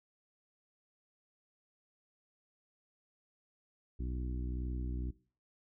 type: harmonic tone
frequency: 62 Hz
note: B1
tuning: 7 cents sharp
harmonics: 1 / 2 / 3 / 4 / 5 / 6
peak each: -36 / -45 / -49 / -48 / -49 / -54 dBFS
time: 3.99-5.11 s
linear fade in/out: 10 ms
effects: noise-tail reverb RT60 0.4 s tail -19 dB re dry